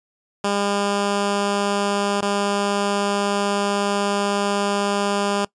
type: tone with dropouts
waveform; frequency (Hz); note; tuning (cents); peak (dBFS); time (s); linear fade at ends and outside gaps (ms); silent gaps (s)
10% pulse; 201.8; G#3; -49; -11; 0.44-5.45; 5; 2.209-2.224
effects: noise-tail reverb RT60 0.1 s tail -22 dB re dry + resampled to 22050 Hz